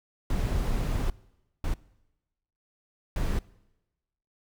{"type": "noise bursts at uneven times", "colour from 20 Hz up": "brown", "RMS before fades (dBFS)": -27, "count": 3, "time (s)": [[0.3, 1.1], [1.64, 1.74], [3.16, 3.39]], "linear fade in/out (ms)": 2, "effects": ["noise-tail reverb RT60 1.0 s tail -22 dB re dry"]}